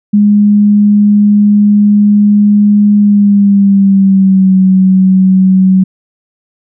sine tone with pitch glide, 206.5 to 188.27 Hz, G#3 to F#3, -10 to +30 cents, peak -3 dBFS, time 0.13-5.84 s, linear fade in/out 10 ms, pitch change -160 cents, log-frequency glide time 2.97-4.56 s, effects none

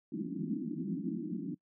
pink band-pass noise, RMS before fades -37 dBFS, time 0.12-1.55 s, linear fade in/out 10 ms, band 160 to 340 Hz, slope 96 dB/octave, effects noise-tail reverb RT60 0.1 s tail -22 dB re dry

